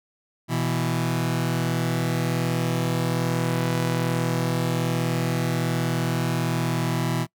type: tone pair together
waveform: sawtooth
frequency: 123.6 / 164.85 Hz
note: B2 / E3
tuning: +2 / 0 cents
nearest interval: perfect fourth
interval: 498 cents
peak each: -21 dBFS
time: 0.48-7.27 s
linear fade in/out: 50 ms
effects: noise-tail reverb RT60 0.1 s tail -24 dB re dry